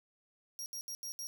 sawtooth tone bursts at uneven times, 5630 Hz, F8, 13 cents sharp, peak -37 dBFS, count 5, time 0.59-0.66 / 0.73-0.81 / 0.88-0.95 / 1.03-1.12 / 1.19-1.27 s, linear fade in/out 0 ms, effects none

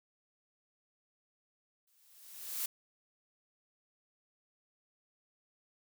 blue noise with exponential growth, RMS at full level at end -34 dBFS, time 1.87-2.66 s, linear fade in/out 5 ms, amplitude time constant 170 ms, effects none

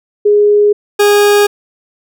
sine / 40% pulse tone pair in turn, 414.3 / 411 Hz, G#4 / G#4, -4 / -18 cents, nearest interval unison, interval 14 cents, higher first, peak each -5 dBFS, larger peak neither, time 0.25-0.73 / 0.99-1.47 s, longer neither, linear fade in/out 10 ms, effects none

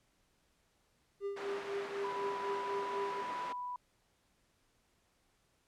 triangle tone with tremolo, 399.7 Hz, G4, 34 cents sharp, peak -32 dBFS, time 1.2-3.24 s, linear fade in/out 50 ms, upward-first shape triangle, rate 4 Hz, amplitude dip 80%
white band-pass noise, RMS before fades -46 dBFS, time 1.36-3.53 s, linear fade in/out 10 ms, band 240 to 1600 Hz, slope 12 dB/octave
sine tone, 987.8 Hz, B5, in tune, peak -38 dBFS, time 2.04-3.76 s, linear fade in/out 2 ms
effects pink hiss -74 dBFS RMS until 5.67 s + low-pass 11000 Hz 12 dB/octave

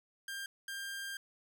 sawtooth tone bursts at uneven times, 1596 Hz, G6, 31 cents sharp, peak -36 dBFS, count 2, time 0.28-0.46 / 0.68-1.17 s, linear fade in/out 2 ms, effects none

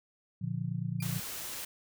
sine chord, Bb major, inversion none, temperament just, 116.54 / 145.68 / 174.81 Hz, Bb2 / D3 / F3, 0 / -14 / +2 cents, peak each -36 dBFS, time 0.41-1.2 s, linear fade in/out 10 ms
35% pulse tone with exponential decay, 2398 Hz, D7, 36 cents sharp, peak -38 dBFS, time 1-1.08 s, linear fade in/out 5 ms, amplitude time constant 16 ms
white noise, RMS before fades -40 dBFS, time 1.02-1.65 s, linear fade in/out 5 ms
effects none

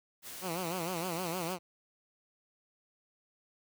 white noise, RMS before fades -45 dBFS, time 0.22-1.57 s, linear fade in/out 50 ms
10% pulse tone with vibrato, 174.8 Hz, F3, 2 cents sharp, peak -26 dBFS, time 0.41-1.59 s, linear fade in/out 50 ms, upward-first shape sine, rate 6.5 Hz, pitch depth 130 cents each way
effects none

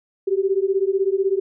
sine beating tone pair, 380 / 396 Hz, F#4 / G4, +46 / +18 cents, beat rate 16 Hz, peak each -20 dBFS, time 0.27-1.4 s, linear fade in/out 10 ms, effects none

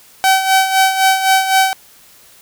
sawtooth tone with tremolo, 765 Hz, G5, 42 cents flat, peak -4 dBFS, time 0.24-1.73 s, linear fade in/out 0 ms, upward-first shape sine, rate 3.9 Hz, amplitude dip 65%, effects white hiss -45 dBFS RMS until 2.41 s

